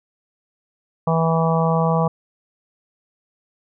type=harmonic tone; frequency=163.6 Hz; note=E3; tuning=13 cents flat; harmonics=1 / 3 / 4 / 5 / 6 / 7; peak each=-18 / -23 / -24 / -25 / -26 / -26 dBFS; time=1.07-2.08 s; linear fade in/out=5 ms; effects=none